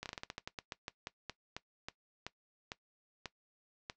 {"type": "slowing click train", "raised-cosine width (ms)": 0.2, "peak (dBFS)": -23, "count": 20, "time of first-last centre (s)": [0.03, 3.899], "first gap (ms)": 28, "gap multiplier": 1.19, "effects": ["noise-tail reverb RT60 0.1 s tail -18 dB re dry", "low-pass 7000 Hz 12 dB/octave"]}